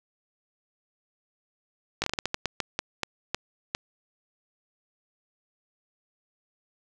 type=slowing click train; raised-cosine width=0.2 ms; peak=-9 dBFS; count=14; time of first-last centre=2.02-3.749 s; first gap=19 ms; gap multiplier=1.29; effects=none